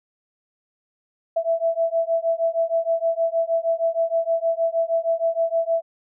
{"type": "beating tone pair", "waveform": "sine", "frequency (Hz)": [659.3, 665.7], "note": ["E5", "E5"], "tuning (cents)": [0, 17], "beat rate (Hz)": 6.4, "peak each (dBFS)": -22, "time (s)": [1.36, 5.82], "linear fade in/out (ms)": 10, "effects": []}